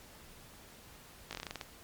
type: slowing click train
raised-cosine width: 0.2 ms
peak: -22 dBFS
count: 10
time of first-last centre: 1.31-1.612 s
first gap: 18 ms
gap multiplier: 1.15
effects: pink hiss -55 dBFS RMS until 1.83 s + MP3 96 kbps